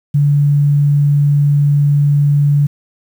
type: tone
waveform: sine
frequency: 144.4 Hz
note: D3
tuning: 29 cents flat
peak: -8 dBFS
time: 0.14-2.67 s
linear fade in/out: 10 ms
effects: 7-bit